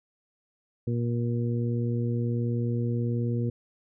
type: harmonic tone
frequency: 118.7 Hz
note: A#2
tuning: 32 cents sharp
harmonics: 1 / 2 / 3 / 4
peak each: -26 / -31 / -36 / -37 dBFS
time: 0.87-3.5 s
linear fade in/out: 5 ms
effects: none